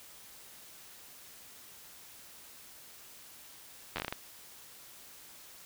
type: slowing click train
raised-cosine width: 0.3 ms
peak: -18 dBFS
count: 8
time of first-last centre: 3.96-4.125 s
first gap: 10 ms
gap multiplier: 1.28
effects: white hiss -53 dBFS RMS until 5.65 s